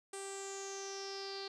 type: tone with low-pass filter sweep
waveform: sawtooth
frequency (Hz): 392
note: G4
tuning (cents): 0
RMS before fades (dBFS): -44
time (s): 0.13-1.48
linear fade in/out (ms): 5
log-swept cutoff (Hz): 8600 to 4400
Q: 8.8
effects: none